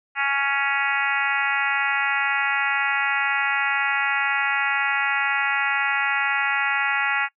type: harmonic tone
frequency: 278 Hz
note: C#4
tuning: 5 cents sharp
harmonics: 3 / 4 / 5 / 6 / 7 / 8 / 9 / 10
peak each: -28 / -32 / -26 / -28 / -26 / -30 / -29 / -33 dBFS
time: 0.15-7.29 s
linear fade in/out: 50 ms
effects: noise-tail reverb RT60 0.1 s tail -23 dB re dry